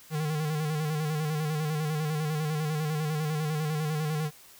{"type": "tone with vibrato", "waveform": "square", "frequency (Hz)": 153.7, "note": "D#3", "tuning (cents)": -21, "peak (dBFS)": -28, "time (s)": [0.1, 4.31], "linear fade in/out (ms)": 50, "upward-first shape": "square", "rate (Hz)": 10, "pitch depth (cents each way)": 45, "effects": ["white hiss -53 dBFS RMS until 4.59 s"]}